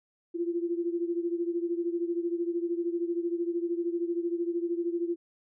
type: beating tone pair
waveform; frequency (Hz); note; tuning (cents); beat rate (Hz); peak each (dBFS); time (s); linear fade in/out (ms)
sine; 340 / 353; F4 / F4; -46 / +19; 13; -29 / -33; 0.34-5.16; 20
effects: none